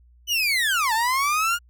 30% pulse linear two-way sweep, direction down then up, 3016 to 865 to 1438 Hz, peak -17 dBFS, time 0.27-1.59 s, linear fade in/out 50 ms, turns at 0.93 s, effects added 60 Hz sine -51 dBFS peak until 1.69 s

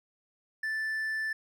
triangle tone, 1760 Hz, A6, in tune, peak -28 dBFS, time 0.63-1.33 s, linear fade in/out 5 ms, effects none

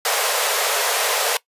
pink high-pass noise, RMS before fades -20 dBFS, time 0.05-1.37 s, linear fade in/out 2 ms, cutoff 430 Hz, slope 96 dB/octave, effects noise-tail reverb RT60 0.1 s tail -20 dB re dry + resampled to 32000 Hz

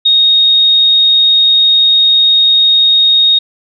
sine tone, 3729 Hz, A#7, in tune, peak -5 dBFS, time 0.05-3.39 s, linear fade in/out 10 ms, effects none

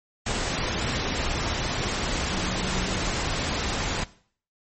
sine tone in noise, 185 Hz, F#3, in tune, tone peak -31 dBFS, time 2.3-2.98 s, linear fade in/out 5 ms, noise pink, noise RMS -27 dBFS, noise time 0.26-4.04 s, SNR -7 dB, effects noise-tail reverb RT60 0.5 s tail -18 dB re dry + MP3 32 kbps

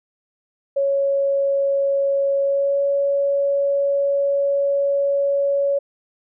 sine tone with pitch glide, 554.4 to 560.5 Hz, C#5 to C#5, 0 to +19 cents, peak -16 dBFS, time 0.76-5.79 s, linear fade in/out 10 ms, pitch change +19 cents, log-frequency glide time 2.42-2.81 s, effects none

